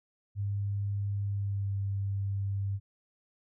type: tone with pitch glide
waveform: sine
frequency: 100.7 to 98.91 Hz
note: G2 to G2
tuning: +47 to +16 cents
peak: -29 dBFS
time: 0.35-2.8 s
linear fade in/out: 50 ms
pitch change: -31 cents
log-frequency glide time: 1.21-1.75 s
effects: none